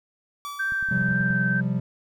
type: tone with exponential decay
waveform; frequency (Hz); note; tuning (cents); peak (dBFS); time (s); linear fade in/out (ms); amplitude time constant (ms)
45% pulse; 1152; D6; -34; -30; 0.45-1.33; 0; 190
type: tone with vibrato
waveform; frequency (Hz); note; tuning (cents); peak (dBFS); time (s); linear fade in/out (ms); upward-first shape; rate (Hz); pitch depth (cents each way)
sine; 1559; G6; -10; -23; 0.59-1.61; 10; sine; 2; 11
type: clicks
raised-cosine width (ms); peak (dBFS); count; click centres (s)
5; -30; 9; 0.722 / 0.827 / 0.888 / 0.974 / 1.022 / 1.089 / 1.12 / 1.208 / 1.304
type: chord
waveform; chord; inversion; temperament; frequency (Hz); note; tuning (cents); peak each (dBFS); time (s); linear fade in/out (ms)
triangle; C suspended fourth; none; equal with one note detuned; 130.81 / 176.13 / 196; C3 / F3 / G3; 0 / +15 / 0; -25; 0.91-1.8; 5
effects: none